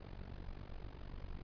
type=noise with amplitude modulation; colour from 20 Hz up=brown; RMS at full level=-44 dBFS; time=0-1.43 s; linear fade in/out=10 ms; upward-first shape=sine; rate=47.6 Hz; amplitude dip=90%; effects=resampled to 11025 Hz